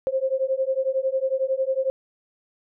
sine beating tone pair, 524 / 535 Hz, C5 / C5, +2 / +38 cents, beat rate 11 Hz, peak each -24 dBFS, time 0.07-1.9 s, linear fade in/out 0 ms, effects none

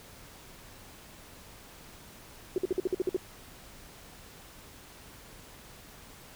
sine tone bursts, 370 Hz, F#4, in tune, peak -24 dBFS, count 9, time 2.56-3.165 s, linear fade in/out 2 ms, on 21 ms, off 52 ms, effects pink hiss -51 dBFS RMS until 6.35 s

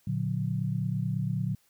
sine chord, Bb augmented, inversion none, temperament just, 116.54 / 145.68 / 182.1 Hz, Bb2 / D3 / F#3, 0 / -14 / -27 cents, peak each -31 / -31 / -32 dBFS, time 0.07-1.55 s, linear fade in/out 5 ms, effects white hiss -67 dBFS RMS until 1.69 s

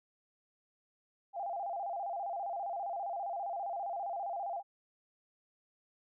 sine tone with vibrato, 740 Hz, F#5, in tune, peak -35 dBFS, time 1.33-4.63 s, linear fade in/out 50 ms, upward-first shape square, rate 15 Hz, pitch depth 130 cents each way, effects none

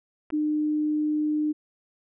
clicks, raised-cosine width 0.5 ms, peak -24 / -31 dBFS, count 2, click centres 0.303 / 0.306 s
sine tone, 302.8 Hz, D#4, 47 cents flat, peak -22 dBFS, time 0.32-1.53 s, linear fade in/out 20 ms
effects none

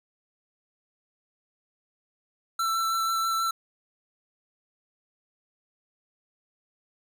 square tone with vibrato, 1337 Hz, E6, 24 cents sharp, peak -25 dBFS, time 2.59-3.51 s, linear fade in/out 5 ms, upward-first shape triangle, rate 6.2 Hz, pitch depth 13 cents each way, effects none

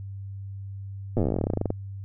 slowing click train, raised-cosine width 2 ms, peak -12 dBFS, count 25, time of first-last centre 1.17-1.704 s, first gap 8 ms, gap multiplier 1.08, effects added 98 Hz sine -34 dBFS peak until 2.04 s

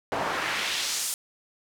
pink noise with band-pass filter sweep, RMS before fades -29 dBFS, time 0.12-1.14 s, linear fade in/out 0 ms, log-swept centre 680 to 9800 Hz, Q 1.1, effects none

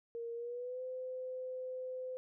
sine tone with pitch glide, 466.2 to 511.3 Hz, A#4 to C5, 0 to -40 cents, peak -39 dBFS, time 0.15-2.17 s, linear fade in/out 0 ms, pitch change +160 cents, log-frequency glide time 0.34-0.82 s, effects none

